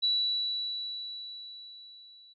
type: tone with level ramp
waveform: sine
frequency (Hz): 3937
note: B7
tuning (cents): -6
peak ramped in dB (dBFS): -23 to -53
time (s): 0.02-2.34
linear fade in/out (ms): 20
effects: none